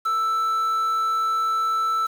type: tone with quantisation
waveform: triangle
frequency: 1322 Hz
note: E6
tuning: 5 cents sharp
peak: -18 dBFS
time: 0.05-2.07 s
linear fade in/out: 10 ms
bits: 7
effects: none